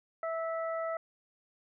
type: harmonic tone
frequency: 655 Hz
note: E5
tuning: 11 cents flat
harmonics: 1 / 2 / 3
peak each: -33 / -38 / -45 dBFS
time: 0.23-0.97 s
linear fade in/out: 2 ms
effects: none